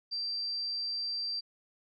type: tone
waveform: sine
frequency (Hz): 4699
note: D8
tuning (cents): 0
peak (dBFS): -32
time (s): 0.11-1.41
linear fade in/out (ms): 20
effects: none